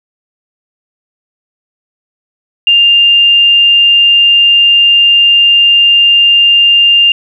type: tone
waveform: sine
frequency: 2800 Hz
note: F7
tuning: 4 cents sharp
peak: -3 dBFS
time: 2.67-7.12 s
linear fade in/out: 2 ms
effects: 7-bit